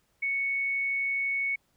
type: tone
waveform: sine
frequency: 2217 Hz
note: C#7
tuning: in tune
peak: -26 dBFS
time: 0.22-1.56 s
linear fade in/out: 10 ms
effects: pink hiss -71 dBFS RMS until 1.76 s